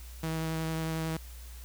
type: tone with vibrato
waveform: sawtooth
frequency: 160.9 Hz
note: E3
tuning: 42 cents flat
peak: -27 dBFS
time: 0.23-1.17 s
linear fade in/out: 5 ms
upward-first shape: triangle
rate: 11 Hz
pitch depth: 12 cents each way
effects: added 60 Hz sine -43 dBFS peak until 1.64 s + white hiss -53 dBFS RMS until 1.64 s